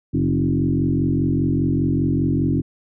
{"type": "tone with frequency modulation", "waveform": "sine", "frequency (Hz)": 207.7, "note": "G#3", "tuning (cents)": 0, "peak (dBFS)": -16, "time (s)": [0.13, 2.62], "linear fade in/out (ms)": 20, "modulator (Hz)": 45, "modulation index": 2.7, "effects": []}